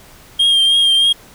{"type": "tone with vibrato", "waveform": "triangle", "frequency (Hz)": 3212, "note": "G7", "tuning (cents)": 41, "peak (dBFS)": -8, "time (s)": [0.39, 1.13], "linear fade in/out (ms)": 10, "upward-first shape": "triangle", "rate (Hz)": 3.2, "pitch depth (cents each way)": 33, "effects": ["pink hiss -43 dBFS RMS until 1.34 s"]}